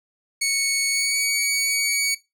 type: tone with pitch glide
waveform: 15% pulse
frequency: 2217 to 2251 Hz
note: C#7 to C#7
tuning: 0 to +26 cents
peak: -13 dBFS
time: 0.41-2.15 s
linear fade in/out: 10 ms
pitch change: +26 cents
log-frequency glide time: 0.9-1.18 s
effects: noise-tail reverb RT60 0.2 s tail -18 dB re dry